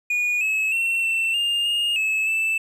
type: tone with pitch steps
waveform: triangle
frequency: 2450 / 2582 / 2711 / 2686 / 2813 / 2839 / 2594 / 2641 Hz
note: D#7 / E7 / E7 / E7 / F7 / F7 / E7 / E7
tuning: -27 / -37 / +48 / +32 / +12 / +28 / -28 / +3 cents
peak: -18 dBFS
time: 0.1-2.58 s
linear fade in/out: 5 ms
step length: 310 ms
effects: none